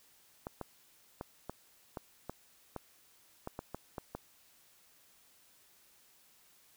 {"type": "clicks", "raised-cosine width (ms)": 1, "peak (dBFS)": -25, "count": 12, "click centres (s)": [0.469, 0.613, 1.211, 1.496, 1.972, 2.296, 2.763, 3.474, 3.591, 3.746, 3.982, 4.15], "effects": ["white hiss -65 dBFS RMS until 6.76 s"]}